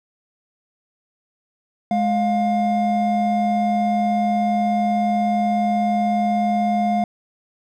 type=tone pair together; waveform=triangle; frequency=210 / 706.4 Hz; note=G#3 / F5; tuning=+19 / +20 cents; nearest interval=octave + major sixth; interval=2101 cents; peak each=-18 / -17 dBFS; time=1.91-7.04 s; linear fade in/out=2 ms; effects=none